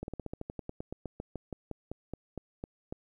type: slowing click train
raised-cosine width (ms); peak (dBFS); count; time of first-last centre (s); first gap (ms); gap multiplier
2; -24; 22; 0.03-2.925; 51; 1.09
effects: 11-bit